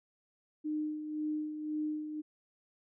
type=tone with tremolo; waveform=sine; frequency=304.9 Hz; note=D#4; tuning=35 cents flat; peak=-31 dBFS; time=0.64-2.22 s; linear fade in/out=20 ms; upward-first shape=sine; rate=1.9 Hz; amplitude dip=55%; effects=none